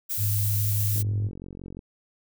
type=noise; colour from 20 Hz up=violet; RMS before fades=-29 dBFS; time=0.09-1.03 s; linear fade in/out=20 ms
type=tone with pitch glide; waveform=sine; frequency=103 to 103.78 Hz; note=G#2 to G#2; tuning=-14 to -1 cents; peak=-23 dBFS; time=0.17-1.31 s; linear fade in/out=50 ms; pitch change=+13 cents; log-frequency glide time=0.44-0.84 s
type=click train; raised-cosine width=3 ms; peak=-27 dBFS; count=39; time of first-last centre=0.96-1.792 s; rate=45.7 Hz
effects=none